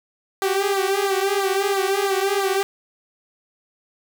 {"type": "tone with flanger", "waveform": "sawtooth", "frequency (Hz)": 392, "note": "G4", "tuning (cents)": 0, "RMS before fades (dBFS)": -21, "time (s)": [0.42, 2.63], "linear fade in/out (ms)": 0, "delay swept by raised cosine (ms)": [0.34, 6.14], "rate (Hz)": 3, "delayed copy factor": -0.85, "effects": []}